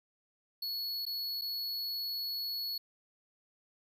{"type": "tone with dropouts", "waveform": "square", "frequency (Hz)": 4381, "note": "C#8", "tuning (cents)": -21, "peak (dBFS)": -35, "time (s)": [0.62, 2.78], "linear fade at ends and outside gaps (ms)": 5, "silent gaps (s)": [[1.054, 1.064], [1.413, 1.418]], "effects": []}